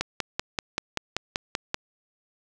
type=click train; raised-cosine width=0.2 ms; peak=-8 dBFS; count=10; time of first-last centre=0.01-1.744 s; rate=5.19 Hz; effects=none